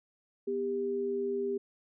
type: tone pair together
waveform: sine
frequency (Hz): 246.9 / 398.2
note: B3 / G4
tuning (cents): 0 / +27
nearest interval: minor sixth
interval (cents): 827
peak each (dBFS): -38 / -30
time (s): 0.47-1.58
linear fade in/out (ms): 10
effects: none